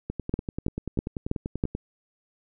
two click trains, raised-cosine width 3 ms, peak -11 / -17 dBFS, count 5 / 18, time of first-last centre 0.34-1.639 / 0.1-1.75 s, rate 3.08 / 10.3 Hz, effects none

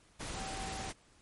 sine tone in noise, 769 Hz, G5, 33 cents flat, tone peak -43 dBFS, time 0.35-0.9 s, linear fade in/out 20 ms, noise pink, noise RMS -41 dBFS, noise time 0.19-0.93 s, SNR -5 dB, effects pink hiss -65 dBFS RMS until 1.21 s + MP3 48 kbps

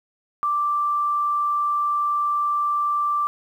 sine tone, 1174.7 Hz, D6, in tune, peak -19 dBFS, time 0.43-3.27 s, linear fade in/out 0 ms, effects 9-bit

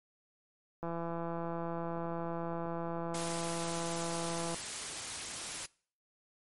click train, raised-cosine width 1 ms, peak -25 dBFS, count 625, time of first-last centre 0.83-4.544 s, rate 168 Hz
white noise, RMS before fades -40 dBFS, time 3.14-5.66 s, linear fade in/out 5 ms
effects noise-tail reverb RT60 0.5 s tail -24 dB re dry + MP3 48 kbps

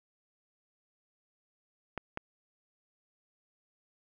clicks, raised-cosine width 0.5 ms, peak -20 dBFS, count 2, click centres 1.977 / 2.174 s, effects none

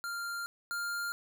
square tone pair in turn, 1393 / 1400.1 Hz, F6 / F6, -5 / +4 cents, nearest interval unison, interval 9 cents, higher second, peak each -36 / -34 dBFS, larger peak second, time 0.04-0.46 / 0.71-1.12 s, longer first, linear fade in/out 0 ms, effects none

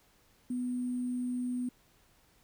sine tone with sample-and-hold, 248.1 Hz, B3, 8 cents sharp, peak -31 dBFS, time 0.5-1.69 s, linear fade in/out 5 ms, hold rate 8820 Hz, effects pink hiss -66 dBFS RMS until 2.43 s

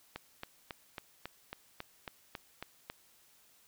click train, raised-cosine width 0.3 ms, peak -24 dBFS, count 11, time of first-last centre 0.16-2.9 s, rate 3.65 Hz, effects white hiss -65 dBFS RMS until 3.67 s

